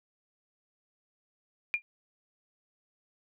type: tone with exponential decay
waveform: sine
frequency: 2402 Hz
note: D7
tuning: 38 cents sharp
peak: -21 dBFS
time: 1.74-1.82 s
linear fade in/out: 0 ms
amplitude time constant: 16 ms
effects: none